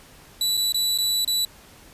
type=tone with dropouts; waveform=sawtooth; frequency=3951 Hz; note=B7; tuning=in tune; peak=-17 dBFS; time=0.41-1.45 s; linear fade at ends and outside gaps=2 ms; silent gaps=0.57-0.574 / 0.723-0.744 / 0.977-0.985 / 1.248-1.276 s; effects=pink hiss -49 dBFS RMS until 1.93 s + resampled to 32000 Hz